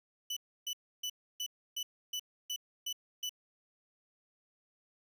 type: tone bursts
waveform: 30% pulse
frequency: 2980 Hz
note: F#7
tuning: 12 cents sharp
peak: -32 dBFS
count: 9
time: 0.3-3.294 s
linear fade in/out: 5 ms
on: 66 ms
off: 300 ms
effects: none